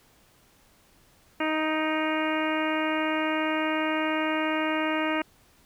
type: harmonic tone with a mistuned harmonic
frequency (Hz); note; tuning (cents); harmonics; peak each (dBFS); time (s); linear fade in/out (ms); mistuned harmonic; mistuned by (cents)
312.4; D#4; +7; 1 / 2 / 3 / 4 / 5 / 6 / 7 / 8 / 9; -28 / -31 / -33 / -34 / -35 / -36 / -36 / -37 / -38; 1.4-5.22; 5; 8; -38
effects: pink hiss -60 dBFS RMS until 5.65 s